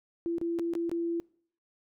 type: tone with dropouts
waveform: sine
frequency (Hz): 337.9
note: E4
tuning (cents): +43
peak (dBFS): -28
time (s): 0.26-1.2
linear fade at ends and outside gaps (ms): 0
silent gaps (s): 0.383-0.414 / 0.588-0.595 / 0.736-0.752 / 0.895-0.915
effects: noise-tail reverb RT60 0.6 s tail -25 dB re dry